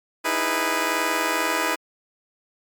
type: chord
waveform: 10% pulse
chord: E major seventh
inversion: third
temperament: just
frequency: 309 / 329.6 / 412 / 494.4 Hz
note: D#4 / E4 / G#4 / B4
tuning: -12 / 0 / -14 / +2 cents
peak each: -20 / -19 / -21 / -19 dBFS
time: 0.24-1.76 s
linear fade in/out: 20 ms
effects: MP3 96 kbps